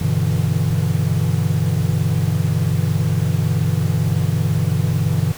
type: chord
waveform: triangle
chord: E minor seventh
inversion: first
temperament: equal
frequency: 98 / 123.47 / 146.83 / 164.81 Hz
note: G2 / B2 / D3 / E3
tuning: 0 / 0 / 0 / 0 cents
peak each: -19 dBFS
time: 0.01-5.32 s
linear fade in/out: 5 ms
effects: pink hiss -35 dBFS RMS until 5.37 s